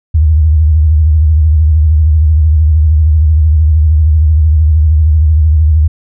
sine tone with vibrato, 77.4 Hz, D#2, 9 cents flat, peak -4 dBFS, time 0.14-5.88 s, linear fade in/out 10 ms, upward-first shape sine, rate 13 Hz, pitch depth 100 cents each way, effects none

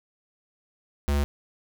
square tone, 71.6 Hz, D2, 43 cents flat, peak -22 dBFS, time 1.08-1.24 s, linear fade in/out 0 ms, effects none

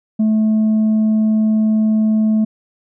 sine tone with tanh clipping, 217.2 Hz, A3, 22 cents flat, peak -12 dBFS, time 0.19-2.45 s, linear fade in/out 10 ms, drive 2 dB, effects none

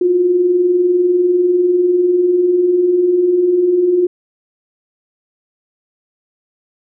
sine tone pair together, 337.8 / 357.9 Hz, E4 / F4, +42 / +42 cents, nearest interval minor second, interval 100 cents, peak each -21 / -10 dBFS, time 0.01-4.07 s, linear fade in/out 5 ms, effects none

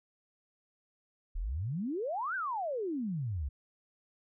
sine exponential two-way sweep, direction up then down, 34.4 to 1591 to 63.2 Hz, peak -32 dBFS, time 1.35-3.49 s, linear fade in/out 10 ms, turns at 2.35 s, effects none

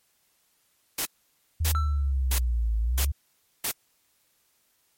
white noise bursts, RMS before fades -28 dBFS, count 5, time 0.98-3.715 s, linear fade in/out 5 ms, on 75 ms, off 590 ms
sine exponential two-way sweep, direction down then up, 80.7 to 54 to 73.1 Hz, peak -22 dBFS, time 1.6-3.12 s, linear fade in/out 10 ms, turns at 2.78 s
triangle tone with exponential decay, 1334 Hz, E6, 20 cents sharp, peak -23 dBFS, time 1.75-2.12 s, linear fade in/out 0 ms, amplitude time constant 79 ms
effects white hiss -68 dBFS RMS until 4.97 s + MP3 64 kbps

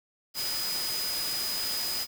sine tone in noise, 4978 Hz, D#8, in tune, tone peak -31 dBFS, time 0.34-2.07 s, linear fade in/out 50 ms, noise white, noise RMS -34 dBFS, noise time 0.34-2.07 s, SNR 0 dB, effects none

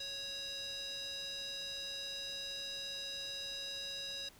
square tone with band-pass filter, 554.4 Hz, C#5, in tune, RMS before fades -43 dBFS, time 0-4.29 s, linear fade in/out 5 ms, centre 4400 Hz, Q 7.4, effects pink hiss -61 dBFS RMS until 4.39 s

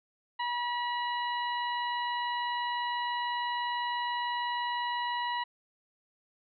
harmonic tone with a mistuned harmonic, 966 Hz, B5, 39 cents flat, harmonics 1 / 2 / 3 / 4, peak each -31 / -37 / -41 / -43 dBFS, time 0.39-5.44 s, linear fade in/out 10 ms, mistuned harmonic 4, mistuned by +44 cents, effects none

